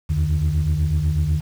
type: tone cluster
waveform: sine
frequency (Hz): 75.9 / 84 / 151.5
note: D#2 / E2 / D#3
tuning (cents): -42 / +33 / -46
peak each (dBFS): -20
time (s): 0.09-1.41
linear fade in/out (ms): 20
effects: tanh soft clip ceiling -12 dBFS + 7-bit